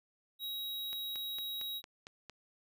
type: tone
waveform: square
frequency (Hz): 3825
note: A#7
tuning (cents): +44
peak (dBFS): -38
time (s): 0.39-1.82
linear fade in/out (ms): 50
type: click train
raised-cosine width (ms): 0.2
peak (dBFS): -30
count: 7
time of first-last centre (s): 0.93-2.297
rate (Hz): 4.39
effects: none